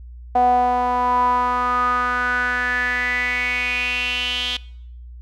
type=tone with band-pass filter sweep; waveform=sawtooth; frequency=247.5 Hz; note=B3; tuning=4 cents sharp; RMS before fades=-20 dBFS; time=0.35-4.57 s; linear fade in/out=5 ms; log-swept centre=720 to 3300 Hz; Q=7.3; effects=noise-tail reverb RT60 0.7 s tail -22 dB re dry + added 60 Hz sine -35 dBFS peak until 5.21 s